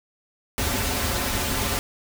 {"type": "noise with comb filter", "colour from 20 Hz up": "pink", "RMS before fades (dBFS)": -25, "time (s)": [0.58, 1.79], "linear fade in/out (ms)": 0, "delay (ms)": 6.3, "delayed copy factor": -0.75, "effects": []}